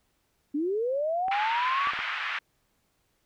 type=linear sweep; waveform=sine; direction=up; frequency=277.1 to 1174.7 Hz; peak=-25 dBFS; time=0.54-1.91 s; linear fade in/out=10 ms
type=clicks; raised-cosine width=0.5 ms; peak=-24 dBFS; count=4; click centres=1.283 / 1.872 / 1.935 / 1.99 s
type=band-pass noise; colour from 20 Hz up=pink; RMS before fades=-32 dBFS; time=1.31-2.39 s; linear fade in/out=5 ms; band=1200 to 2800 Hz; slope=24 dB/octave
effects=pink hiss -72 dBFS RMS until 3.25 s